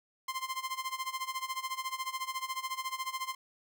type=tone with tremolo; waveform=sawtooth; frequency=1046.5 Hz; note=C6; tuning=in tune; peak=-28 dBFS; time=0.28-3.35 s; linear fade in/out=5 ms; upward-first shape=sine; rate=14 Hz; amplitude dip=85%; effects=none